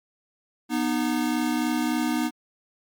square tone pair together, 243.9 / 307.3 Hz, B3 / D#4, -21 / -21 cents, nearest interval major third, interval 400 cents, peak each -26 dBFS, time 0.69-2.31 s, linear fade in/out 50 ms, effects MP3 96 kbps

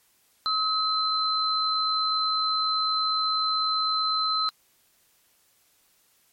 sine tone pair together, 1279 / 4072 Hz, D#6 / C8, +47 / -48 cents, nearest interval octave + minor sixth, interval 2005 cents, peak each -25 dBFS, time 0.46-4.49 s, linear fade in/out 0 ms, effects white hiss -64 dBFS RMS until 6.32 s + MP3 64 kbps

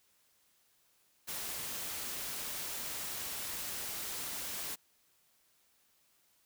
white noise, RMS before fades -40 dBFS, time 1.27-4.76 s, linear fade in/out 20 ms, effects white hiss -71 dBFS RMS until 6.45 s

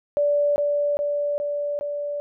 sine tone with echo, 581 Hz, D5, 19 cents flat, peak -17 dBFS, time 0.17-0.56 s, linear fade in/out 0 ms, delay 410 ms, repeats 4, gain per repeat -2 dB, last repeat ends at 2.2 s, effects none

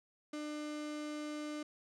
35% pulse tone, 300 Hz, D4, 37 cents sharp, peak -38 dBFS, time 0.33-1.63 s, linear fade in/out 5 ms, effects resampled to 22050 Hz

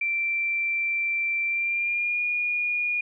sine tone with pitch glide, 2349 to 2437 Hz, D7 to D#7, 0 to -37 cents, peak -23 dBFS, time 0.01-3.01 s, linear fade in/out 5 ms, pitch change +63 cents, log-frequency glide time 1.46-2.22 s, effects none

